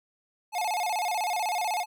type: tone with vibrato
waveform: square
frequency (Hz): 785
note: G5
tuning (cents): +2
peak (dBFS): -27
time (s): 0.52-1.86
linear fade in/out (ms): 50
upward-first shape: square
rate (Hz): 16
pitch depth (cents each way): 160
effects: none